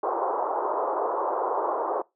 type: band-pass noise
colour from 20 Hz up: white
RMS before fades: -27 dBFS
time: 0.03-2.02 s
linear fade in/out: 5 ms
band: 360 to 1100 Hz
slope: 48 dB/octave
effects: noise-tail reverb RT60 0.2 s tail -22 dB re dry